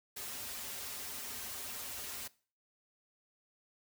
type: noise with comb filter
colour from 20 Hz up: white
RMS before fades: -43 dBFS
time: 0.16-2.28 s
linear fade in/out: 10 ms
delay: 6.1 ms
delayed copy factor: -0.95
effects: noise-tail reverb RT60 0.4 s tail -20 dB re dry